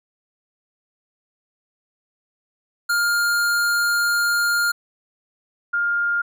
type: tone pair in turn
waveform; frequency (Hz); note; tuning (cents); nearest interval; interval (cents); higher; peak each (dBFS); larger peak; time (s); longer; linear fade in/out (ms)
square / sine; 1408 / 1408; F6 / F6; +14 / +14; unison; 0; neither; -18; neither; 2.89-4.72 / 5.73-6.22; first; 10
effects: none